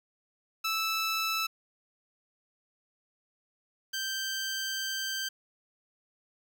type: tone pair in turn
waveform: 15% pulse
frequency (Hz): 1315 / 1563.8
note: E6 / G6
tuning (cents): -5 / -5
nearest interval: minor third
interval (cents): 300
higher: second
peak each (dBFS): -22 / -25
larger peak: first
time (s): 0.64-1.47 / 3.93-5.29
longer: second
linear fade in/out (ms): 10
effects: 10-bit